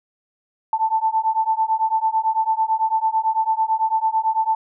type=beating tone pair; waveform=sine; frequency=880 / 889 Hz; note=A5 / A5; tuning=0 / +18 cents; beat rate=9 Hz; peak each=-20 dBFS; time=0.73-4.55 s; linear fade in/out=2 ms; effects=none